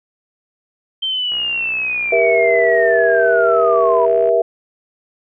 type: linear sweep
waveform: sine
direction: down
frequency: 3136 to 954 Hz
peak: -17 dBFS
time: 1.02-4.06 s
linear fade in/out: 10 ms
type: click train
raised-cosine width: 0.5 ms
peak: -22 dBFS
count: 186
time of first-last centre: 1.32-4.29 s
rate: 62.3 Hz
type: chord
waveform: sine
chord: E diminished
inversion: first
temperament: just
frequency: 395.6 / 474.7 / 659.3 Hz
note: G4 / Bb4 / E5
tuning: +16 / +31 / 0 cents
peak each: -19 / -15 / -14 dBFS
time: 2.12-4.42 s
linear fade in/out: 5 ms
effects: none